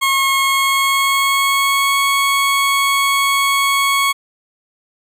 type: tone with pitch glide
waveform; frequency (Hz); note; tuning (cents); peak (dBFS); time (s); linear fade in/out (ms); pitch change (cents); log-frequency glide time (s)
20% pulse; 1086 to 1106.9; C#6 to C#6; -36 to -3; -8; 0.01-4.13; 20; +33; 0.33-1.98
effects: none